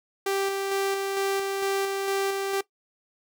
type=tone with tremolo; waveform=sawtooth; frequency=392 Hz; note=G4; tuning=in tune; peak=-20 dBFS; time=0.26-2.61 s; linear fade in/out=5 ms; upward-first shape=square; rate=2.2 Hz; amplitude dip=30%; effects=noise-tail reverb RT60 0.1 s tail -18 dB re dry